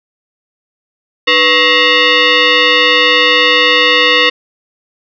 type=tone with frequency modulation; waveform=sine; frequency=493.9 Hz; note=B4; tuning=in tune; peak=-6 dBFS; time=1.27-4.3 s; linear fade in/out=10 ms; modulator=796 Hz; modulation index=4.2; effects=none